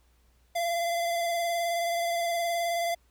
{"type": "tone with vibrato", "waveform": "square", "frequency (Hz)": 684, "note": "F5", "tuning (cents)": -36, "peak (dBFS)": -27, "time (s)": [0.55, 2.95], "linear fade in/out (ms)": 10, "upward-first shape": "sine", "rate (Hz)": 19, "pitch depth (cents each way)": 24, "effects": ["added 60 Hz sine -62 dBFS peak until 3.1 s", "pink hiss -69 dBFS RMS until 3.1 s"]}